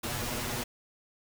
pink noise with comb filter, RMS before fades -34 dBFS, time 0.03-0.64 s, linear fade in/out 10 ms, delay 8.3 ms, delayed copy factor +0.85, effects none

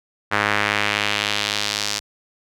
sawtooth tone with band-pass filter sweep, 103.83 Hz, G#2, in tune, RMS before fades -22 dBFS, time 0.31-2 s, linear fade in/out 20 ms, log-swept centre 1600 to 5300 Hz, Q 1.5, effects none

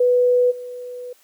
sine tone with level steps, 493.9 Hz, B4, in tune, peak -12 / -29 dBFS, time 0-1.13 s, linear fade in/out 5 ms, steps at 0.5 s, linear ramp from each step 20 ms, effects white hiss -56 dBFS RMS until 1.23 s + high-pass 300 Hz 12 dB/octave

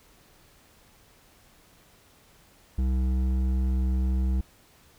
sine tone with hard clipping, 64.2 Hz, C2, 32 cents flat, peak -24 dBFS, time 2.78-4.41 s, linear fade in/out 5 ms, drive 9 dB, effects pink hiss -58 dBFS RMS until 4.98 s

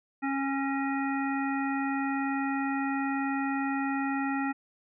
harmonic tone with a mistuned harmonic, 274.1 Hz, C#4, 19 cents flat, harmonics 1 / 3 / 5 / 7 / 9, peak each -29 / -34 / -37 / -37 / -42 dBFS, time 0.22-4.53 s, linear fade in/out 20 ms, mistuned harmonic 7, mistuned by -21 cents, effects none

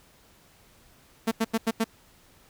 sawtooth tone bursts, 225 Hz, A3, 39 cents sharp, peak -18 dBFS, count 5, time 1.27-1.843 s, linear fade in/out 10 ms, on 45 ms, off 87 ms, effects pink hiss -58 dBFS RMS until 2.49 s

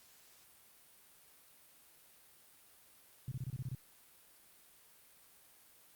sine tone bursts, 128.2 Hz, C3, 35 cents flat, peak -37 dBFS, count 8, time 3.28-3.749 s, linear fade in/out 2 ms, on 35 ms, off 27 ms, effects white hiss -63 dBFS RMS until 5.95 s + Opus 48 kbps

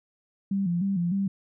sine tone with vibrato, 184.4 Hz, F#3, 6 cents flat, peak -23 dBFS, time 0.51-1.28 s, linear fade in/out 5 ms, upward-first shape square, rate 3.3 Hz, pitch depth 110 cents each way, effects none

